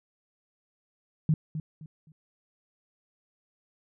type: tone with echo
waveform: sine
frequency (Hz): 155.56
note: D#3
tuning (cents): 0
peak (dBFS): -19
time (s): 1.29-1.34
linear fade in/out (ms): 2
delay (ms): 260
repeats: 3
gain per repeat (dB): -11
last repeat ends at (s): 2.12
effects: none